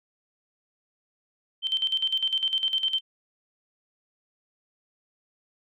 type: tone with tremolo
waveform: sine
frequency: 3111 Hz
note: G7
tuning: 14 cents flat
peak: -21 dBFS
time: 1.62-3.01 s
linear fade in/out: 50 ms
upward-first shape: square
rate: 9.9 Hz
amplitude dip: 70%
effects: none